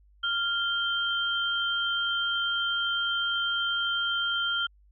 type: tone pair together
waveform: sine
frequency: 1396.9 / 3148 Hz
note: F6 / G7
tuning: 0 / +7 cents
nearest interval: octave + major second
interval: 1407 cents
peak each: -28 dBFS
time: 0.23-4.67 s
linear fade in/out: 10 ms
effects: added 50 Hz sine -56 dBFS peak until 4.91 s